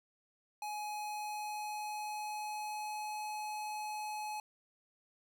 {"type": "tone with pitch glide", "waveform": "square", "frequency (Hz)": [841, 848.8], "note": ["G#5", "G#5"], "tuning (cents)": [22, 38], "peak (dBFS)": -39, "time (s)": [0.62, 4.4], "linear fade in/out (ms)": 2, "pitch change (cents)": 16, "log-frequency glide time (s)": [0.88, 3.19], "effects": []}